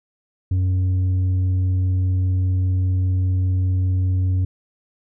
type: tone with tanh clipping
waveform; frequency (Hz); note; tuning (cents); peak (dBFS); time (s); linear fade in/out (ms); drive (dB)
sine; 92.5; F#2; 0; -17; 0.51-4.45; 5; 4
effects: none